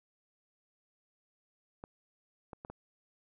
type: clicks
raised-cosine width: 1 ms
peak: -30 dBFS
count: 4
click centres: 1.839 / 2.532 / 2.649 / 2.7 s
effects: none